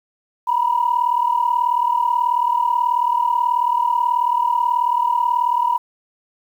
sine tone pair together, 943 / 981.4 Hz, A#5 / B5, +20 / -11 cents, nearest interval minor second, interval 69 cents, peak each -18 / -17 dBFS, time 0.47-5.78 s, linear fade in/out 10 ms, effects tanh soft clip ceiling -7 dBFS + 8-bit

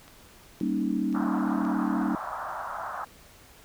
click train, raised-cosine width 0.2 ms, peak -32 dBFS, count 4, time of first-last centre 0.08-1.651 s, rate 1.91 Hz
sine chord, Eb dominant seventh, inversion first, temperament equal, 196 / 233.1 / 277.2 / 311.1 Hz, G3 / Bb3 / Db4 / Eb4, 0 / 0 / 0 / 0 cents, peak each -30 dBFS, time 0.61-2.15 s, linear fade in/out 2 ms
white band-pass noise, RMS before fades -35 dBFS, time 1.14-3.05 s, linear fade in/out 10 ms, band 630 to 1400 Hz, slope 48 dB/octave
effects pink hiss -53 dBFS RMS until 3.64 s

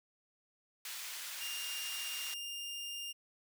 pink high-pass noise, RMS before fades -44 dBFS, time 0.85-2.34 s, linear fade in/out 2 ms, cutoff 1900 Hz, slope 12 dB/octave
sawtooth tone, 2806 Hz, F7, 8 cents sharp, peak -37 dBFS, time 1.4-3.13 s, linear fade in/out 20 ms
effects none

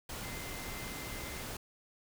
sine tone in noise, 2075 Hz, C7, 15 cents flat, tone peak -49 dBFS, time 0.23-1.42 s, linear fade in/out 5 ms, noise pink, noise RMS -42 dBFS, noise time 0.09-1.57 s, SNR -10 dB, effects none

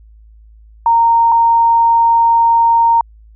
sine tone pair in turn, 925 / 925 Hz, A#5 / A#5, -14 / -14 cents, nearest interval unison, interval 0 cents, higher neither, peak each -7 dBFS, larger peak neither, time 0.86-1.32 / 1.32-3.01 s, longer second, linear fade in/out 2 ms, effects added 54 Hz sine -39 dBFS peak until 3.35 s

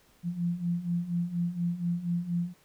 sine beating tone pair, 170.4 / 174.6 Hz, F3 / F3, -42 / 0 cents, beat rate 4.2 Hz, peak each -33 / -29 dBFS, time 0.23-2.54 s, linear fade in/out 50 ms, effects pink hiss -63 dBFS RMS until 2.64 s

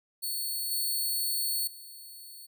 5% pulse tone with level steps, 4418 Hz, C#8, 7 cents flat, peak -24 / -21 / -38 dBFS, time 0.22-2.47 s, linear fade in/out 20 ms, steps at 0.71 / 1.67 s, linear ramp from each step 5 ms, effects none

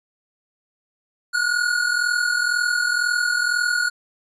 square tone pair together, 1435 / 1477 Hz, F6 / F#6, +47 / -3 cents, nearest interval unison, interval 50 cents, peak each -21 / -24 dBFS, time 1.33-3.9 s, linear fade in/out 20 ms, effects resampled to 22050 Hz

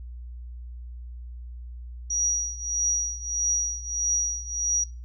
sine tone with tremolo, 5770 Hz, F#8, 44 cents flat, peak -20 dBFS, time 2.1-4.84 s, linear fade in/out 5 ms, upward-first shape triangle, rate 1.6 Hz, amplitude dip 90%, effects noise-tail reverb RT60 0.3 s tail -22 dB re dry + added 60 Hz sine -36 dBFS peak until 5.04 s

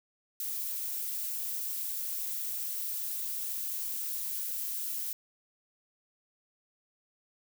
violet noise with amplitude modulation, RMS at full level -33 dBFS, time 0.4-5.13 s, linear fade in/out 2 ms, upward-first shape sine, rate 256 Hz, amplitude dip 50%, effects none

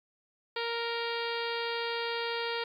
harmonic tone, 466.2 Hz, A#4, in tune, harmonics 1 / 2 / 3 / 4 / 5 / 6 / 7 / 8 / 9 / 10, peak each -35 / -38 / -40 / -41 / -42 / -43 / -43 / -44 / -45 / -45 dBFS, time 0.56-2.64 s, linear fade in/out 5 ms, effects 11-bit

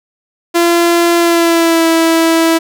sawtooth tone with pitch glide, 341.9 to 328.2 Hz, F4 to E4, -37 to -8 cents, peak -4 dBFS, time 0.54-2.59 s, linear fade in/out 20 ms, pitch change -71 cents, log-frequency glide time 1.18-1.87 s, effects none

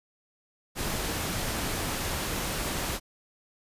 pink noise, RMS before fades -31 dBFS, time 0.75-3 s, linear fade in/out 50 ms, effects resampled to 32000 Hz

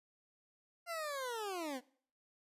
20% pulse linear sweep, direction down, 698.5 to 238.5 Hz, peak -34 dBFS, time 0.86-1.81 s, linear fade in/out 50 ms, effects noise-tail reverb RT60 0.5 s tail -21 dB re dry + resampled to 32000 Hz

